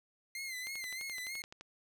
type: tone with vibrato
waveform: sawtooth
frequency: 2084 Hz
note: C7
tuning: 7 cents flat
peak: -36 dBFS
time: 0.35-1.42 s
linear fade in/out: 2 ms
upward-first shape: sine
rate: 3.2 Hz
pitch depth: 75 cents each way
type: click train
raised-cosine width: 0.2 ms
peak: -31 dBFS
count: 12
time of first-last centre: 0.67-1.61 s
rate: 11.7 Hz
effects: none